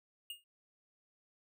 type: tone with exponential decay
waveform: square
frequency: 2840 Hz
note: F7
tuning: 28 cents sharp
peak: -39 dBFS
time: 0.3-0.44 s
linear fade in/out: 2 ms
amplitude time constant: 30 ms
effects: none